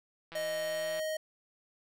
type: click train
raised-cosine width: 0.3 ms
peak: -30 dBFS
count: 113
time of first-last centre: 0.32-0.995 s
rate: 166 Hz
type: tone with pitch glide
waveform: square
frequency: 621 to 625.7 Hz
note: D#5 to D#5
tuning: -3 to +10 cents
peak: -33 dBFS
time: 0.35-1.17 s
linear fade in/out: 5 ms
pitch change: +13 cents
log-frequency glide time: 0.63-1 s
effects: none